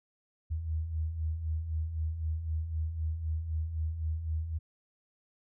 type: beating tone pair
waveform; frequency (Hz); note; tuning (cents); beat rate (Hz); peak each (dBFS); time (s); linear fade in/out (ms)
sine; 76.5 / 80.4; D#2 / E2; -29 / -43; 3.9; -39 / -31; 0.5-4.59; 20
effects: none